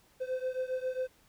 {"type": "beating tone pair", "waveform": "triangle", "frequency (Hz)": [511, 518.4], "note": ["C5", "C5"], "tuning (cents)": [-41, -16], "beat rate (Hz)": 7.4, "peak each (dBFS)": [-32, -34], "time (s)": [0.2, 1.08], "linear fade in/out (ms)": 20, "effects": ["pink hiss -65 dBFS RMS until 1.28 s"]}